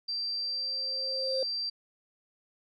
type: tone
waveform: sine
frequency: 4699 Hz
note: D8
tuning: in tune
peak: -30 dBFS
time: 0.08-1.7 s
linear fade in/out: 10 ms
type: tone with exponential growth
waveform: sine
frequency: 528 Hz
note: C5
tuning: 16 cents sharp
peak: -26 dBFS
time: 0.28-1.43 s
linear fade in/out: 2 ms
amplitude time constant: 250 ms
effects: tanh soft clip ceiling -20 dBFS